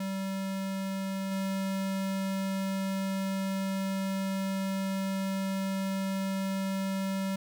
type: tone with level steps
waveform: square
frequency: 193.1 Hz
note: G3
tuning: 26 cents flat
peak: -32 / -30 dBFS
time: 0-7.36 s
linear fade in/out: 5 ms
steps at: 1.31 s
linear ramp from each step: 10 ms
effects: none